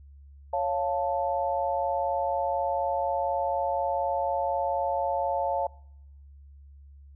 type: chord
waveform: sine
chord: Db augmented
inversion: none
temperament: equal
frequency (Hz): 554.4 / 698.5 / 880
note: Db5 / F5 / A5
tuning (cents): 0 / 0 / 0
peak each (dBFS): -29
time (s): 0.53-5.67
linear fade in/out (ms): 5
effects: noise-tail reverb RT60 0.8 s tail -25 dB re dry + added 70 Hz sine -47 dBFS peak until 7.15 s